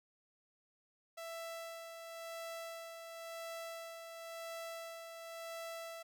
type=tone with tremolo; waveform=sawtooth; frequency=663 Hz; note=E5; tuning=10 cents sharp; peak=-39 dBFS; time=1.17-6.03 s; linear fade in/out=10 ms; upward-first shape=sine; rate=0.95 Hz; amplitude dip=45%; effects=none